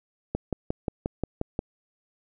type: click train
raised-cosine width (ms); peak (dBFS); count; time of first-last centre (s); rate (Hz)
2; -13; 8; 0.35-1.591; 5.64
effects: none